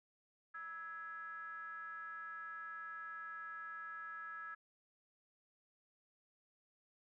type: ring-modulated tone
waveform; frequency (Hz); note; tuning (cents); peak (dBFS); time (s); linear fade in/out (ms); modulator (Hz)
triangle; 180.2; F#3; -45; -40; 0.54-4.55; 10; 1490
effects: none